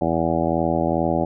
harmonic tone, 82.41 Hz, E2, in tune, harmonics 1 / 2 / 3 / 4 / 5 / 6 / 7 / 8 / 9 / 10, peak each -31 / -26 / -26 / -25 / -30 / -31 / -25 / -30 / -26 / -31 dBFS, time 0.01-1.25 s, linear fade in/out 5 ms, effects none

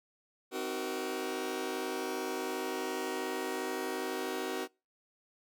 sawtooth chord, C half-diminished seventh, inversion none, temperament just, 261.6 / 314 / 376.7 / 470.9 Hz, C4 / Eb4 / Gb4 / Bb4, 0 / +16 / +31 / +18 cents, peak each -38 / -38 / -33 / -36 dBFS, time 0.51-4.68 s, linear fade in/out 50 ms, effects noise-tail reverb RT60 0.3 s tail -26 dB re dry

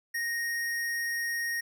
square tone, 1864.7 Hz, A#6, in tune, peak -30 dBFS, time 0.14-1.61 s, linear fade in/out 10 ms, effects none

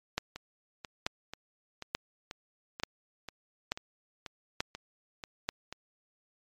two click trains, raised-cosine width 0.2 ms, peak -23 / -12 dBFS, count 12 / 7, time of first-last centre 0.36-5.726 / 0.18-5.49 s, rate 2.05 / 1.13 Hz, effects MP3 96 kbps

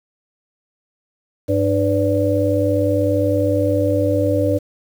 harmonic tone with a mistuned harmonic, 99.5 Hz, G2, 26 cents sharp, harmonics 1 / 3 / 5 / 6, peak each -20 / -20 / -20 / -20 dBFS, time 1.48-4.59 s, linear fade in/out 20 ms, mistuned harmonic 6, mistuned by -58 cents, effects 7-bit

